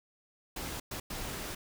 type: noise bursts at uneven times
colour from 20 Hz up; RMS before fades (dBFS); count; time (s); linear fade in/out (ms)
pink; -39; 3; 0.56-0.8 / 0.91-1 / 1.1-1.55; 5
effects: none